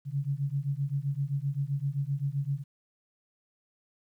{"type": "beating tone pair", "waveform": "sine", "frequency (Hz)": [136.3, 144], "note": ["C#3", "D3"], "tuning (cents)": [-29, -34], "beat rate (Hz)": 7.7, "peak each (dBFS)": -31, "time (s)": [0.05, 2.64], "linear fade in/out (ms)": 50, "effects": ["11-bit"]}